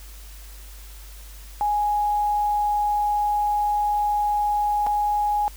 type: tone with dropouts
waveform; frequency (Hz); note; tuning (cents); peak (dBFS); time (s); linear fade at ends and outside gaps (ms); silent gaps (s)
sine; 830.6; G#5; 0; -19; 1.61-5.48; 0; 4.865-4.869
effects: added 50 Hz sine -39 dBFS peak until 5.56 s + white hiss -47 dBFS RMS until 5.56 s